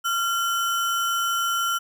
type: tone with sample-and-hold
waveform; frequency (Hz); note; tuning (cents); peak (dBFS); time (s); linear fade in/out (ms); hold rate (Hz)
sine; 1377; F6; -25; -21; 0.04-1.79; 20; 4410
effects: none